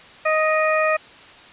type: harmonic tone with a mistuned harmonic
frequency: 625 Hz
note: D#5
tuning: 8 cents sharp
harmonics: 1 / 2 / 3 / 4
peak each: -19 / -22 / -24 / -25 dBFS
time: 0.25-0.97 s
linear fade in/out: 10 ms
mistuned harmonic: 4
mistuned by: -27 cents
effects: white hiss -44 dBFS RMS until 1.52 s + resampled to 8000 Hz